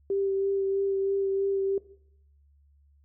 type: tone with vibrato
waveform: sine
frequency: 391.6 Hz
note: G4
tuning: 2 cents flat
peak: -24 dBFS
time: 0.1-1.78 s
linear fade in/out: 2 ms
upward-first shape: sine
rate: 3.1 Hz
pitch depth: 14 cents each way
effects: noise-tail reverb RT60 0.7 s tail -18 dB re dry + added 71 Hz sine -58 dBFS peak until 3.04 s